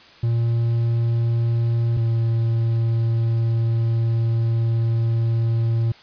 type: tone pair in turn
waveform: triangle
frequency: 116.54 / 114.8 Hz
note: A#2 / A#2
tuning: 0 / -26 cents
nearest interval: unison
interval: 26 cents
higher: first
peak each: -15 dBFS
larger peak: neither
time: 0.23-1.97 / 1.97-5.92 s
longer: second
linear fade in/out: 5 ms
effects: white hiss -47 dBFS RMS until 6.02 s + resampled to 11025 Hz